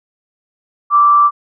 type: tone with frequency modulation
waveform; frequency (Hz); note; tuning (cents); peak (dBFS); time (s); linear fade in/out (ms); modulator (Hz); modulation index
sine; 1169; D6; -8; -6; 0.9-1.31; 50; 158; 0.2
effects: none